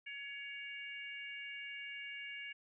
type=harmonic tone; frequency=561 Hz; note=C#5; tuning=21 cents sharp; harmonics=3 / 4 / 5; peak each=-50 / -46 / -49 dBFS; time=0.06-2.53 s; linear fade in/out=10 ms; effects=none